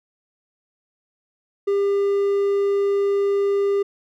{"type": "tone", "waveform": "triangle", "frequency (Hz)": 400, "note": "G4", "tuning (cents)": 35, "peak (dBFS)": -15, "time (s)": [1.67, 3.83], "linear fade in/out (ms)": 10, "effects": []}